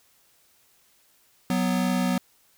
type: tone pair together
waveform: square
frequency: 185.07 / 247.6 Hz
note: F#3 / B3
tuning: +1 / +5 cents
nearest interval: perfect fourth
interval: 504 cents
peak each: -25 / -26 dBFS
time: 1.5-2.18 s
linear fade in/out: 2 ms
effects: white hiss -62 dBFS RMS until 2.57 s